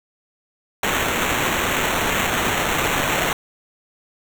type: noise with sample-and-hold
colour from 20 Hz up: white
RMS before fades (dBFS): -21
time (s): 0.83-3.33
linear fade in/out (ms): 2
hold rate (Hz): 4900
effects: none